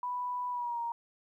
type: tone with pitch glide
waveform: sine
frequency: 987.8 to 936.7 Hz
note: B5 to A#5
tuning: 0 to +8 cents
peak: -32 dBFS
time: 0.03-0.92 s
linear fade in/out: 2 ms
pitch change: -92 cents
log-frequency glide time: 0.5-0.8 s
effects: 12-bit